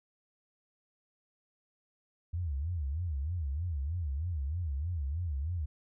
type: tone with vibrato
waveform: sine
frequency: 77.78 Hz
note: D#2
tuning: in tune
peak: -31 dBFS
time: 2.33-5.66 s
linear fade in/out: 10 ms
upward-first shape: sine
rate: 3.2 Hz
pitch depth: 250 cents each way
effects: none